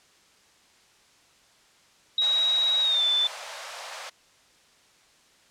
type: tone with pitch glide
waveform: sine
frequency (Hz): 3821 to 3524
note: A#7 to A7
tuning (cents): +42 to +2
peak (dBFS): -20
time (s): 2.18-3.27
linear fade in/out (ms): 2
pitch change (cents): -140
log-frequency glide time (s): 2.82-3.03
type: high-pass noise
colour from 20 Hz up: pink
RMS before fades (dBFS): -38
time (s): 2.21-4.1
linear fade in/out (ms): 10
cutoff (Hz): 550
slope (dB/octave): 48
effects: white hiss -59 dBFS RMS until 5.5 s + low-pass 7000 Hz 12 dB/octave